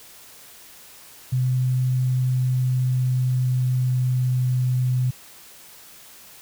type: tone with pitch glide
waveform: sine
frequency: 127.7 to 126.67 Hz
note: C3 to B2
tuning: -42 to +44 cents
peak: -18 dBFS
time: 1.32-5.11 s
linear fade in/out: 10 ms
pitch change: -14 cents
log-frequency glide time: 2.42-4.44 s
effects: white hiss -46 dBFS RMS until 6.41 s